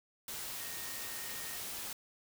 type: tone in noise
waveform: sine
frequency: 1853 Hz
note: A#6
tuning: 11 cents flat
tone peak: -51 dBFS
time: 0.6-1.57 s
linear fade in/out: 2 ms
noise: white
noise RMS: -42 dBFS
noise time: 0.28-1.93 s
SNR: -12 dB
effects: none